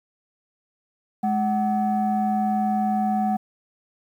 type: tone pair together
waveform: sine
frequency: 211 / 750 Hz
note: G#3 / F#5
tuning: +28 / +23 cents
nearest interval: octave + minor seventh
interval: 2195 cents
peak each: -21 dBFS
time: 1.23-3.37 s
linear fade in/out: 10 ms
effects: tanh soft clip ceiling -15 dBFS + 9-bit